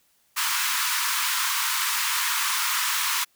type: high-pass noise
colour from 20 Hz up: pink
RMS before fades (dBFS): -25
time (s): 0.36-3.25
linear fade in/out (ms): 20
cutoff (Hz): 930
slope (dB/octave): 96
effects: white hiss -65 dBFS RMS until 3.35 s